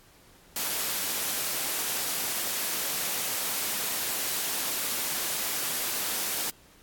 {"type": "high-pass noise", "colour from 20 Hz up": "white", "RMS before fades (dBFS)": -30, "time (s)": [0.56, 6.5], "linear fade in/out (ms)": 2, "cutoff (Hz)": 170, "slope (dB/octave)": 12, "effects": ["pink hiss -57 dBFS RMS until 6.82 s", "AAC 64 kbps"]}